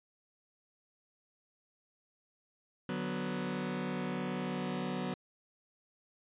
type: chord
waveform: sawtooth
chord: B minor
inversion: first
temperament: just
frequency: 148.16 / 185.21 / 246.9 Hz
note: D3 / F#3 / B3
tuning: +16 / +2 / 0 cents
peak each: -39 / -33 / -34 dBFS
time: 2.89-5.14 s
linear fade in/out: 2 ms
effects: resampled to 8000 Hz